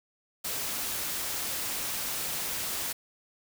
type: noise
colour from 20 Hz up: white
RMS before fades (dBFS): -33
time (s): 0.44-2.93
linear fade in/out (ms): 10
effects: none